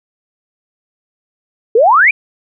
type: exponential sweep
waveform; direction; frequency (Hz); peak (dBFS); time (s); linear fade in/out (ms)
sine; up; 419.3 to 2489; -5; 1.75-2.11; 5
effects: none